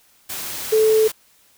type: tone in noise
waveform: sine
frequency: 436.9 Hz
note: A4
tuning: 12 cents flat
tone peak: -12 dBFS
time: 0.72-1.08 s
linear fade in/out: 10 ms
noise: white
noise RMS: -29 dBFS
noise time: 0.29-1.12 s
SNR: +14 dB
effects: white hiss -56 dBFS RMS until 1.57 s